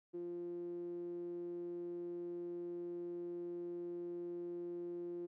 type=tone with band-pass filter; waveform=sawtooth; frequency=173.9 Hz; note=F3; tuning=7 cents flat; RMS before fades=-44 dBFS; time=0.13-5.27 s; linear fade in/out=20 ms; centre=360 Hz; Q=9.8; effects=none